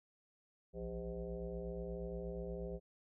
sine tone with frequency modulation, 286.7 Hz, D4, 42 cents flat, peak -40 dBFS, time 0.73-2.8 s, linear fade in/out 50 ms, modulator 113 Hz, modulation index 2.5, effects none

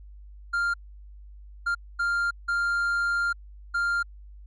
triangle tone bursts at uneven times, 1396.9 Hz, F6, in tune, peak -21 dBFS, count 5, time 0.53-0.74 / 1.66-1.75 / 1.99-2.31 / 2.48-3.33 / 3.74-4.03 s, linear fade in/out 10 ms, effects added 50 Hz sine -43 dBFS peak until 4.46 s + resampled to 24000 Hz

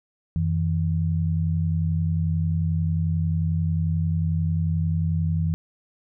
sine tone pair together, 89.8 / 161.03 Hz, F2 / E3, +49 / -40 cents, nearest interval minor seventh, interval 1011 cents, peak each -23 dBFS, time 0.36-5.54 s, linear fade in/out 0 ms, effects none

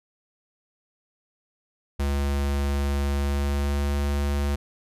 square tone with pitch glide, 70.4 to 71.26 Hz, C#2 to C#2, +27 to +48 cents, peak -23 dBFS, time 1.99-4.56 s, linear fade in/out 10 ms, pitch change +21 cents, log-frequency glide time 3.16-3.94 s, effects resampled to 32000 Hz

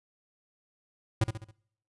square tone with echo, 110.3 Hz, A2, 5 cents sharp, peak -22 dBFS, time 1.21-1.24 s, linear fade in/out 5 ms, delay 68 ms, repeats 4, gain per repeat -7 dB, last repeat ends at 1.512 s, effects noise-tail reverb RT60 0.7 s tail -25 dB re dry + resampled to 24000 Hz

